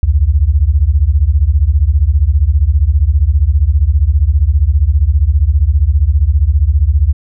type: beating tone pair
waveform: sine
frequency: 65.41 / 80.41 Hz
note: C2 / E2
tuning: 0 / -42 cents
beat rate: 15 Hz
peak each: -10 dBFS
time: 0.03-7.13 s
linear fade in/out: 0 ms
effects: none